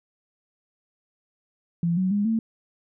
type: tone with pitch steps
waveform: sine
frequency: 170 / 186.46 / 204.5 / 224.3 Hz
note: F3 / F#3 / G#3 / A3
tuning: -46 / +14 / -26 / +34 cents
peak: -20 dBFS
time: 1.83-2.39 s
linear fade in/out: 2 ms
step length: 140 ms
effects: none